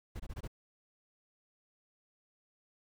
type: noise bursts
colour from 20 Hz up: brown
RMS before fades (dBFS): -41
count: 5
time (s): 0.15-0.478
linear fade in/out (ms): 10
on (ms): 48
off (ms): 22
effects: none